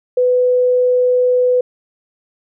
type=tone; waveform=sine; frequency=498.8 Hz; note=B4; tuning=17 cents sharp; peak=-10 dBFS; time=0.17-1.61 s; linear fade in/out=5 ms; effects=none